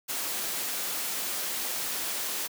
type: noise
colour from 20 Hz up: white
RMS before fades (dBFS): -32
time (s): 0.08-2.48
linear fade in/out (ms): 20
effects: high-pass 200 Hz 12 dB/octave